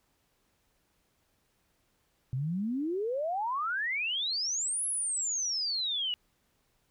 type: exponential two-way sweep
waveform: sine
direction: up then down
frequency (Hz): 122.8 to 11050 to 2857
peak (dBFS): -29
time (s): 2.33-6.14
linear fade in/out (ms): 0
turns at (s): 4.86
effects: pink hiss -73 dBFS RMS until 6.9 s